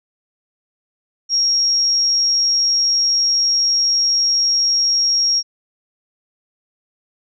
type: tone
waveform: sine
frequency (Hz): 5588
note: F8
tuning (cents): 0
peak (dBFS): -13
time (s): 1.29-5.43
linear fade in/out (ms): 50
effects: none